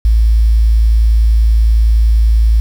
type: tone with quantisation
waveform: sine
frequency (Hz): 55.3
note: A1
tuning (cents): +9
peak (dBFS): -6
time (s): 0.05-2.6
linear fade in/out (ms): 0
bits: 6
effects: none

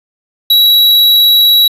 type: tone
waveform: square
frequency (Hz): 3892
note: B7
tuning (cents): -26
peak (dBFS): -5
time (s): 0.5-1.68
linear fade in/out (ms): 5
effects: resampled to 32000 Hz + 7-bit

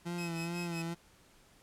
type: tone with vibrato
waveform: 30% pulse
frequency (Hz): 170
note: F3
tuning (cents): -46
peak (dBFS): -33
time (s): 0.05-0.95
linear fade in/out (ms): 20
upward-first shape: sine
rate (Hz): 2.3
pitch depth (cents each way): 44
type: tone with tremolo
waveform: sawtooth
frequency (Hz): 2556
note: D#7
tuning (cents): +46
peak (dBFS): -37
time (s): 0.18-0.82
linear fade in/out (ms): 2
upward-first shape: sine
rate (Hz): 5.3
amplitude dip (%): 85
effects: pink hiss -63 dBFS RMS until 1.62 s + low-pass 12000 Hz 12 dB/octave

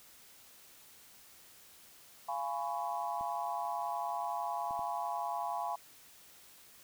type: chord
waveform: sine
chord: C# dominant seventh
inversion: first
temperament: just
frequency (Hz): 693 / 831.5 / 997.9 / 1108.7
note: E#5 / G#5 / B5 / C#6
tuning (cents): -14 / +2 / +18 / 0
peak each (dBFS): -39 / -38 / -39 / -43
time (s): 2.28-5.76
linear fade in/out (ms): 10
type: clicks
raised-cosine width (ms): 3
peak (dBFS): -40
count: 3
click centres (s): 3.21 / 4.709 / 4.793
effects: white hiss -58 dBFS RMS until 6.83 s

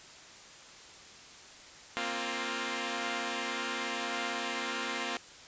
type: chord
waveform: 5% pulse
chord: Bb suspended second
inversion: none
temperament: equal with one note detuned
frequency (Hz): 233.1 / 264.2 / 349.2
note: Bb3 / C4 / F4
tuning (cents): 0 / +17 / 0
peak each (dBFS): -26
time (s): 1.97-5.17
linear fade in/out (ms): 0
effects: white hiss -51 dBFS RMS until 5.47 s + resampled to 16000 Hz

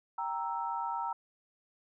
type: chord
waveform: sine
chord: E diminished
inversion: first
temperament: equal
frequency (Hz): 784 / 932.3 / 1318.5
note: G5 / Bb5 / E6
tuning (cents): 0 / 0 / 0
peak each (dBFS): -39 / -34 / -39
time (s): 0.18-1.13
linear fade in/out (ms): 5
effects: none

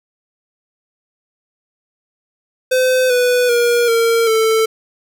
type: tone with pitch steps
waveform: square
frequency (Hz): 512 / 494 / 476.6 / 459.8 / 443.7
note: C5 / B4 / A#4 / A#4 / A4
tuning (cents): -38 / 0 / +38 / -24 / +14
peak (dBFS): -12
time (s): 2.71-4.66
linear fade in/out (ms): 10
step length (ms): 390
effects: none

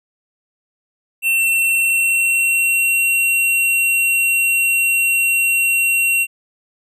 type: tone with pitch glide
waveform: square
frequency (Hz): 2700 to 2738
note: E7 to F7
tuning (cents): +41 to -35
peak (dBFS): -14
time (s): 1.22-6.27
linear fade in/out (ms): 50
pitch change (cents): +24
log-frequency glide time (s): 1.33-3.05
effects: none

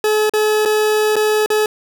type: tone with dropouts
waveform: 40% pulse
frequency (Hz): 427.3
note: G#4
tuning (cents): +49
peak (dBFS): -12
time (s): 0.04-1.66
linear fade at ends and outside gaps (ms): 2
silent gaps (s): 0.296-0.336 / 0.652-0.657 / 1.157-1.164 / 1.461-1.502
effects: none

